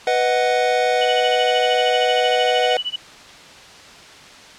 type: chord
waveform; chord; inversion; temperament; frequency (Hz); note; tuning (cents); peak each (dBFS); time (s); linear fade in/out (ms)
square; B major; none; equal with one note detuned; 493.9 / 624.1 / 740; B4 / D#5 / F#5; 0 / +5 / 0; -20 / -23 / -20; 0.07-2.77; 2
type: tone with tremolo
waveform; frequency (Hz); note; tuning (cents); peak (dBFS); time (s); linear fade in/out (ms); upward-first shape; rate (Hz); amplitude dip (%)
sine; 2960; F#7; 0; -19; 1.01-2.96; 5; sine; 13; 100
effects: white hiss -41 dBFS RMS until 4.58 s + low-pass 5000 Hz 12 dB/octave

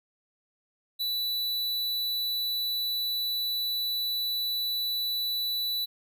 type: tone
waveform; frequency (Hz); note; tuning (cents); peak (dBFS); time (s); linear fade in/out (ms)
square; 3960; B7; +4; -28; 0.99-5.86; 20
effects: none

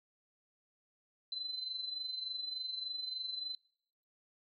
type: tone with amplitude modulation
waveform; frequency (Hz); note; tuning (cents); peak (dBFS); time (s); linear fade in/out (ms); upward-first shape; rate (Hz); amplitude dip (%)
sine; 4049; B7; +42; -35; 1.32-3.55; 2; sine; 23.4; 60
effects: noise-tail reverb RT60 0.7 s tail -24 dB re dry

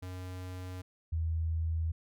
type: tone pair in turn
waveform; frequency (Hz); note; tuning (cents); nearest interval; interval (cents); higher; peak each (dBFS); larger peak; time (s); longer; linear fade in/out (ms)
square / sine; 91.7 / 81.17; F#2 / E2; -15 / -26; major second; 211; first; -40 / -29; second; 0.02-0.82 / 1.12-1.92; neither; 10
effects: none

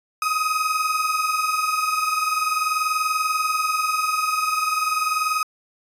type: tone pair together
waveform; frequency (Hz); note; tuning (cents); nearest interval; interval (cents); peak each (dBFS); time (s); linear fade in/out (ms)
35% pulse; 1254 / 1274.4; D#6 / D#6; +13 / +41; unison; 28; -20 / -24; 0.22-5.43; 2
effects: resampled to 32000 Hz

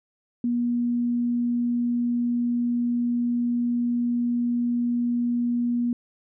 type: tone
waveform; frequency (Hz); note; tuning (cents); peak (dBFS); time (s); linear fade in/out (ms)
sine; 240.1; B3; -49; -21; 0.44-5.93; 2
effects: none

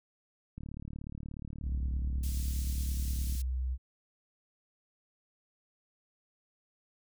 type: click train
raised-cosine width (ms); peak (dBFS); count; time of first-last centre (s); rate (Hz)
5; -30; 103; 0.58-3.352; 36.8
type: tone with pitch glide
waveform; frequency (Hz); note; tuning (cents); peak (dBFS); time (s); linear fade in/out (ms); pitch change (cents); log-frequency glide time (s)
sine; 64.1 to 63.69; C2 to C2; -35 to -46; -30; 1.62-3.78; 50; -11; 2.64-3.16
type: high-pass noise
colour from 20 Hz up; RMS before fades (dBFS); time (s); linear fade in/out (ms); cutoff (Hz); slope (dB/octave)
pink; -46; 2.23-3.42; 5; 5400; 12
effects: none

